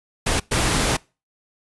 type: noise bursts at uneven times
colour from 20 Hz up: pink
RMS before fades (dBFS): -20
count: 2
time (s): 0.26-0.4 / 0.51-0.97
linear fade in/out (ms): 10
effects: noise-tail reverb RT60 0.3 s tail -24 dB re dry + resampled to 24000 Hz